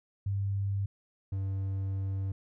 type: tone pair in turn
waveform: sine / triangle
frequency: 99.1 / 96.78 Hz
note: G2 / G2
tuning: +19 / -22 cents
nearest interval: unison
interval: 41 cents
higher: first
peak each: -28 dBFS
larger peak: neither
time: 0.26-0.86 / 1.32-2.32 s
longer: second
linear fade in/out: 5 ms
effects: none